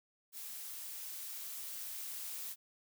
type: noise with level ramp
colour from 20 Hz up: blue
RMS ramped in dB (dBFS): -46 to -43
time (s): 0.32-2.56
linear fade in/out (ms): 50
effects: none